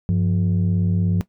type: tone pair together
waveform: sine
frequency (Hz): 98 / 174.73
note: G2 / F3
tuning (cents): 0 / +1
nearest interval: minor seventh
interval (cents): 1001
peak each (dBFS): -17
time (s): 0.09-1.21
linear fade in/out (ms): 0
effects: noise-tail reverb RT60 0.1 s tail -18 dB re dry + tanh soft clip ceiling -13 dBFS